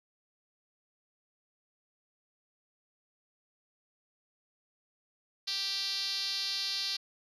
5% pulse tone with band-pass filter, 392 Hz, G4, in tune, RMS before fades -34 dBFS, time 5.47-6.97 s, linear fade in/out 10 ms, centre 4500 Hz, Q 3.9, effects none

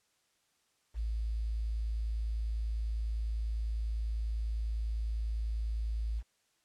sine tone with quantisation, 55 Hz, A1, in tune, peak -31 dBFS, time 0.94-6.23 s, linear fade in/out 50 ms, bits 10, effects white hiss -74 dBFS RMS until 6.64 s + low-pass 9000 Hz 12 dB/octave

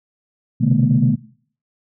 sine tone cluster, 125.9 / 134.7 / 150.8 / 212.1 / 238 Hz, B2 / C#3 / D3 / G#3 / A#3, +34 / -49 / +46 / +37 / +36 cents, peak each -18 dBFS, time 0.6-1.16 s, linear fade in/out 20 ms, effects noise-tail reverb RT60 0.5 s tail -18 dB re dry + tanh soft clip ceiling -3 dBFS

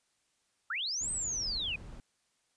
sine linear two-way sweep, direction up then down, 1228 to 8340 to 2405 Hz, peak -32 dBFS, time 0.7-1.76 s, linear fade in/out 5 ms, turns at 1.11 s
brown noise, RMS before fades -46 dBFS, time 1.01-2 s, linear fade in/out 0 ms
effects white hiss -75 dBFS RMS until 2.56 s + resampled to 22050 Hz

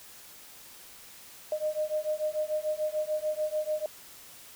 sine beating tone pair, 610 / 616.8 Hz, D#5 / D#5, -34 / -15 cents, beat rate 6.8 Hz, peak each -31 dBFS, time 1.52-3.86 s, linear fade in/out 2 ms, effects white hiss -50 dBFS RMS until 4.55 s

